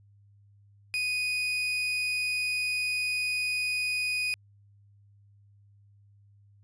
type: tone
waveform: 35% pulse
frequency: 2485 Hz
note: D#7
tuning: 3 cents flat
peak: -25 dBFS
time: 0.94-4.34 s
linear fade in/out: 0 ms
effects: added 101 Hz sine -56 dBFS peak until 6.63 s + resampled to 22050 Hz